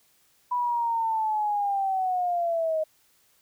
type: linear sweep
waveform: sine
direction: down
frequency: 987.8 to 622.3 Hz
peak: -23 dBFS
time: 0.51-2.84 s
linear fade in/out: 10 ms
effects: white hiss -64 dBFS RMS until 3.41 s